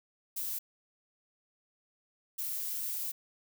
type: noise bursts at uneven times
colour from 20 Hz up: violet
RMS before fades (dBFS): -36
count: 2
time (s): 0.36-0.59 / 2.38-3.12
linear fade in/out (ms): 10
effects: none